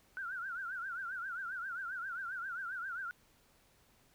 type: tone with vibrato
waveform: sine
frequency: 1471 Hz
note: F#6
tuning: 11 cents flat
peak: -38 dBFS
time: 0.17-3.11 s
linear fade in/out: 0 ms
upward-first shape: triangle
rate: 7.5 Hz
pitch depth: 170 cents each way
effects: pink hiss -68 dBFS RMS until 4.14 s